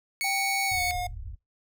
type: tone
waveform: sawtooth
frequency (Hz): 2220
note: C#7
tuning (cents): +2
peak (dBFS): -23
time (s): 0.21-0.91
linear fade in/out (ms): 0
type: tone with pitch glide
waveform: square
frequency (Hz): 784 to 718.9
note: G5 to F5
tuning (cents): 0 to +50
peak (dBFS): -30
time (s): 0.24-1.07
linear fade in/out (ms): 5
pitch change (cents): -150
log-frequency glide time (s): 0.67-0.81
type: low-pass noise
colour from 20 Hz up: pink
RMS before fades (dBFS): -38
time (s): 0.71-1.36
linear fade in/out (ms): 10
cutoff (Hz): 110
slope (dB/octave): 96
effects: noise-tail reverb RT60 0.2 s tail -25 dB re dry